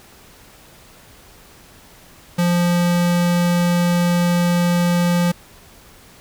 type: tone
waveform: square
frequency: 174.61 Hz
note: F3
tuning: in tune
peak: -15 dBFS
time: 2.38-5.32 s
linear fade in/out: 10 ms
effects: pink hiss -46 dBFS RMS until 6.2 s